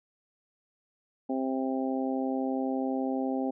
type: harmonic tone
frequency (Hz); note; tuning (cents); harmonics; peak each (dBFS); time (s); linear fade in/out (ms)
131.9; C3; +14; 2 / 3 / 4 / 5 / 6; -29 / -37 / -36 / -39 / -37; 1.29-3.51; 10
effects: none